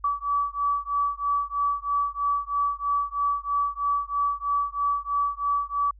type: beating tone pair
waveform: sine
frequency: 1146 / 1149.1 Hz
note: D6 / D6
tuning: -43 / -38 cents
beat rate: 3.1 Hz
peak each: -26 dBFS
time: 0.04-5.91 s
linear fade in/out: 5 ms
effects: added 50 Hz sine -47 dBFS peak until 5.99 s